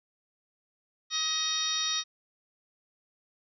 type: harmonic tone with a mistuned harmonic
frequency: 631 Hz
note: D#5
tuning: 24 cents sharp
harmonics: 2 / 3 / 4 / 5 / 6 / 7 / 8 / 9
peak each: -39 / -40 / -42 / -40 / -30 / -39 / -40 / -33 dBFS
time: 1.1-2.04 s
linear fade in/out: 50 ms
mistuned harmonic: 6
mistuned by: -27 cents
effects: none